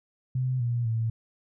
sine tone with pitch steps, 128.4 / 119.5 / 113.2 Hz, C3 / A#2 / A2, -32 / +43 / +50 cents, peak -24 dBFS, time 0.35-1.1 s, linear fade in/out 5 ms, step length 250 ms, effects none

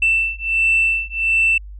sine beating tone pair, 2669 / 2670.4 Hz, E7 / E7, +21 / +22 cents, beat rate 1.4 Hz, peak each -17 dBFS, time 0.02-1.58 s, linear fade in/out 5 ms, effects tanh soft clip ceiling -8 dBFS + added 50 Hz sine -32 dBFS peak until 1.79 s

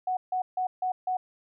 sine tone bursts, 740 Hz, F#5, in tune, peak -25 dBFS, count 5, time 0.07-1.17 s, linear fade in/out 5 ms, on 100 ms, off 150 ms, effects none

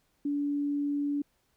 sine tone, 287.6 Hz, D4, 36 cents flat, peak -27 dBFS, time 0.25-1.22 s, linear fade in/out 5 ms, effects pink hiss -72 dBFS RMS until 1.56 s

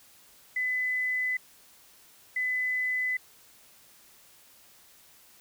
sine tone pair in turn, 2008 / 2008 Hz, B6 / B6, +28 / +28 cents, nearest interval unison, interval 0 cents, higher neither, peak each -26 dBFS, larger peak neither, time 0.56-1.37 / 2.36-3.17 s, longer neither, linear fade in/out 5 ms, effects white hiss -57 dBFS RMS until 5.4 s

